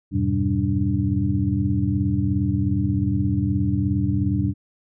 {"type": "tone cluster", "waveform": "sine", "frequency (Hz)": [86.5, 103.3, 125.9, 194.3, 292.2], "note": ["F2", "G#2", "B2", "G3", "D4"], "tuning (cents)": [-16, -9, 34, -15, -9], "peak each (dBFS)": -25, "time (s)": [0.11, 4.54], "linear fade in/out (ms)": 50, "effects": []}